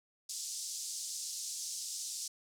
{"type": "band-pass noise", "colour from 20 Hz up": "white", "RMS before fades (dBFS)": -41, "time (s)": [0.29, 2.28], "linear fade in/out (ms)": 5, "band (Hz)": [4800, 8200], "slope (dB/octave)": 24, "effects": []}